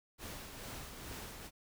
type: noise with tremolo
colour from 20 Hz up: pink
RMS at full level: -45 dBFS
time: 0.18-1.51 s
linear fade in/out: 50 ms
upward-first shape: triangle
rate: 2.3 Hz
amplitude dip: 45%
effects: none